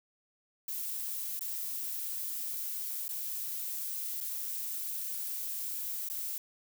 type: noise with dropouts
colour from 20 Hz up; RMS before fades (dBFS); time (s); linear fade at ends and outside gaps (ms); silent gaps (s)
violet; -37; 0.68-6.38; 2; 1.393-1.409 / 3.081-3.09 / 4.204-4.209 / 6.087-6.099
effects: none